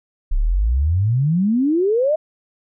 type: exponential sweep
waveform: sine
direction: up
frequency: 31.22 to 641 Hz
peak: -14 dBFS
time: 0.31-2.16 s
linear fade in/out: 10 ms
effects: none